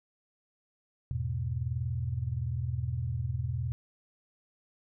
sine chord, E major, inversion none, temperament equal, 82.41 / 103.83 / 123.47 Hz, E2 / G#2 / B2, 0 / 0 / 0 cents, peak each -35 / -37 / -32 dBFS, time 1.11-3.72 s, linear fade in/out 0 ms, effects none

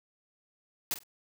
white noise with echo, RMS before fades -31 dBFS, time 0.91-0.94 s, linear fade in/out 0 ms, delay 47 ms, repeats 2, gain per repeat -14 dB, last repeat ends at 1.034 s, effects none

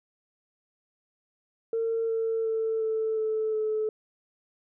sine tone with pitch steps, 454.3 / 449.9 / 445.5 / 441.1 / 436.8 / 432.5 Hz, A#4 / A4 / A4 / A4 / A4 / A4, -45 / +39 / +22 / +4 / -13 / -30 cents, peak -24 dBFS, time 1.73-3.89 s, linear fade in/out 2 ms, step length 360 ms, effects tanh soft clip ceiling -20 dBFS

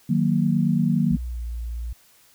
sine chord, D# minor, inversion none, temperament equal, 155.56 / 185 / 233.1 Hz, D#3 / F#3 / A#3, 0 / 0 / 0 cents, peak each -22 dBFS, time 0.09-1.17 s, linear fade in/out 10 ms
sine tone with pitch glide, 61.2 to 58.23 Hz, B1 to A#1, -15 to -1 cents, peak -27 dBFS, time 1.11-1.93 s, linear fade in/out 5 ms, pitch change -86 cents, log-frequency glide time 1.25-1.44 s
effects white hiss -56 dBFS RMS until 2.34 s

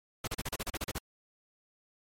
pink noise bursts, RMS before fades -35 dBFS, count 11, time 0.24-0.985 s, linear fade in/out 5 ms, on 35 ms, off 36 ms, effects MP3 64 kbps

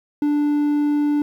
triangle tone, 293.7 Hz, D4, in tune, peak -14 dBFS, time 0.22-1.22 s, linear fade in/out 2 ms, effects 9-bit

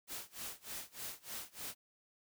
white noise with tremolo, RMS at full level -43 dBFS, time 0.07-1.75 s, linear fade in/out 50 ms, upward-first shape sine, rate 3.3 Hz, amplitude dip 95%, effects none

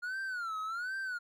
triangle tone with vibrato, 1415 Hz, F6, 22 cents sharp, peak -33 dBFS, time 0.02-1.19 s, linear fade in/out 20 ms, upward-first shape sine, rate 1.3 Hz, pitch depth 180 cents each way, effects none

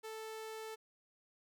sawtooth tone, 440 Hz, A4, in tune, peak -40 dBFS, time 0.03-0.76 s, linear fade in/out 20 ms, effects none

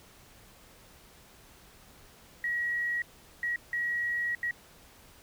sine tone bursts at uneven times, 1910 Hz, A#6, 42 cents sharp, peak -28 dBFS, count 4, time 2.44-3.02 / 3.43-3.56 / 3.73-4.35 / 4.43-4.51 s, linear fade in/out 2 ms, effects pink hiss -56 dBFS RMS until 5.22 s

